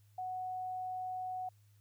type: tone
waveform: sine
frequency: 740 Hz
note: F#5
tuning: in tune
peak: -37 dBFS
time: 0.18-1.49 s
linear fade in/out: 5 ms
effects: added 103 Hz sine -62 dBFS peak until 1.8 s + white hiss -75 dBFS RMS until 1.8 s